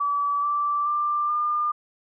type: tone with pitch steps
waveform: sine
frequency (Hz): 1149 / 1167.1 / 1185.4 / 1204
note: D6 / D6 / D6 / D6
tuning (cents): -38 / -11 / +16 / +43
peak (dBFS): -21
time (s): 0-1.72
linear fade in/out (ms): 10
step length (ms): 430
effects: none